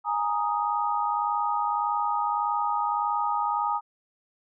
sine chord, Ab suspended second, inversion none, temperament equal, 830.6 / 932.3 / 1244.5 Hz, Ab5 / Bb5 / Eb6, 0 / 0 / 0 cents, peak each -28 dBFS, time 0.04-3.81 s, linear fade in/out 50 ms, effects none

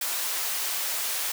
white high-pass noise, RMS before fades -29 dBFS, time 0.01-1.32 s, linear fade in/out 5 ms, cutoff 590 Hz, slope 12 dB/octave, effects none

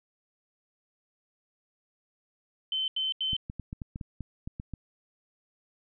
sine tone bursts, 3073 Hz, G7, 35 cents flat, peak -27 dBFS, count 3, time 2.72-3.366 s, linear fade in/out 2 ms, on 160 ms, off 83 ms
clicks, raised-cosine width 5 ms, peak -24 dBFS, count 11, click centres 3.332 / 3.499 / 3.597 / 3.729 / 3.818 / 3.959 / 4.012 / 4.207 / 4.475 / 4.599 / 4.737 s
effects none

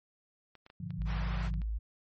clicks, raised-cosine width 0.3 ms, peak -37 dBFS, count 12, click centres 0.553 / 0.664 / 0.701 / 0.906 / 1.019 / 1.131 / 1.21 / 1.268 / 1.34 / 1.401 / 1.54 / 1.618 s
sine chord, G minor seventh, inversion none, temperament equal with one note detuned, 98 / 117.22 / 146.83 / 174.61 Hz, G2 / Bb2 / D3 / F3, 0 / +10 / 0 / 0 cents, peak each -44 / -44 / -41 / -40 dBFS, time 0.8-1.62 s, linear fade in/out 5 ms
sine tone, 54 Hz, A1, 32 cents flat, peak -31 dBFS, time 0.98-1.79 s, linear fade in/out 20 ms
white band-pass noise, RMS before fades -45 dBFS, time 1.05-1.51 s, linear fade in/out 50 ms, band 570 to 1700 Hz, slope 12 dB/octave
effects MP3 32 kbps

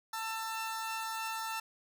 sawtooth tone pair together, 891.7 / 1336 Hz, A5 / E6, +23 / +23 cents, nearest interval perfect fifth, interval 700 cents, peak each -34 / -36 dBFS, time 0.13-1.6 s, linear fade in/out 5 ms, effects none

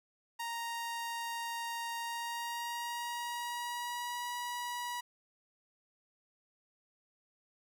sawtooth tone with pitch glide, 932.3 to 969.6 Hz, A#5 to B5, 0 to -32 cents, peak -33 dBFS, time 0.39-5.01 s, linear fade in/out 10 ms, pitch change +68 cents, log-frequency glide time 1.99-4.25 s, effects none

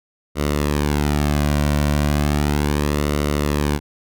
sawtooth tone with flanger, 73.42 Hz, D2, in tune, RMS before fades -19 dBFS, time 0.35-3.8 s, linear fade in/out 50 ms, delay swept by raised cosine 1.2 to 2.4 ms, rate 0.35 Hz, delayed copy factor -0.6, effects none

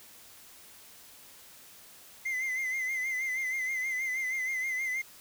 triangle tone with vibrato, 2064 Hz, C7, 24 cents flat, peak -28 dBFS, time 2.25-5.02 s, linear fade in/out 10 ms, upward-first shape sine, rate 6.3 Hz, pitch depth 55 cents each way, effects white hiss -53 dBFS RMS until 5.2 s

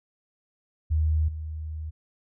sine tone with level steps, 78 Hz, D#2, 5 cents sharp, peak -20 / -31 dBFS, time 0.9-1.91 s, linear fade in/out 20 ms, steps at 1.28 s, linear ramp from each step 5 ms, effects none

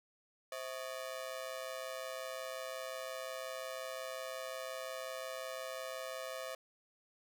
sawtooth ring-modulated tone, 587.3 Hz, D5, in tune, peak -34 dBFS, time 0.52-6.55 s, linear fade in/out 2 ms, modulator 62.8 Hz, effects none

